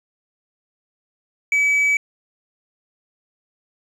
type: tone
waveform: triangle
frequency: 2287 Hz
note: D7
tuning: 47 cents flat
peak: -13 dBFS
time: 1.52-1.97 s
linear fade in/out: 2 ms
effects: resampled to 24000 Hz + 8-bit